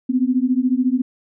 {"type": "beating tone pair", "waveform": "sine", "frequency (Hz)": [247.5, 261.5], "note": ["B3", "C4"], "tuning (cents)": [4, -1], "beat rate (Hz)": 14, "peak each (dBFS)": -18, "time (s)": [0.09, 1.02], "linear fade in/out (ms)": 10, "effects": []}